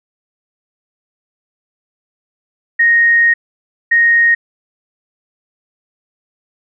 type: tone bursts at uneven times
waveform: sine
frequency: 1864.7 Hz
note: A#6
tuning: in tune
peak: -7 dBFS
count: 2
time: 2.79-3.34 / 3.91-4.35 s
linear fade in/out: 10 ms
effects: none